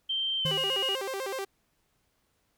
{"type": "tone with pitch glide", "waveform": "sine", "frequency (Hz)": [3136, 2876], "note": ["G7", "F#7"], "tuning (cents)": [0, -50], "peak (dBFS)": -27, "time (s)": [0.09, 0.96], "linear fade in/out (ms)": 10, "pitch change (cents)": -150, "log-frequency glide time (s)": [0.39, 0.59]}
{"type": "tone with vibrato", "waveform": "sawtooth", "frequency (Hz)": 454.6, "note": "A#4", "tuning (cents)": -43, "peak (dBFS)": -28, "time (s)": [0.45, 1.45], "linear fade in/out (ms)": 10, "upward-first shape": "square", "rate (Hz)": 8, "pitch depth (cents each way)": 260}
{"type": "tone with exponential decay", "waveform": "sine", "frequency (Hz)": 155.56, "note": "D#3", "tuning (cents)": 0, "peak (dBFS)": -28, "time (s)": [0.45, 0.84], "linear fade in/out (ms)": 0, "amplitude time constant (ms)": 84}
{"effects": ["pink hiss -73 dBFS RMS until 2.57 s"]}